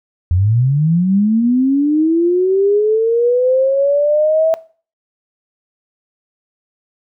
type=linear sweep; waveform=sine; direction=up; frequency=83.5 to 653 Hz; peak=-10 dBFS; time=0.31-4.54 s; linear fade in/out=0 ms; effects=noise-tail reverb RT60 0.4 s tail -19 dB re dry